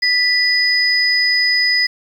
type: tone pair together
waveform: sine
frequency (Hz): 1975.5 / 4995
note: B6 / D#8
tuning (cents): 0 / +6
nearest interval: octave + major third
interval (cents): 1606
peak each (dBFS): -15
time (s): 0.02-1.87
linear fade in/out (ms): 10
effects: 7-bit